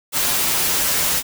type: noise with comb filter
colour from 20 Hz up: white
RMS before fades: -19 dBFS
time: 0.12-1.23 s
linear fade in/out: 50 ms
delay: 9.4 ms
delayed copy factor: -0.5
effects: none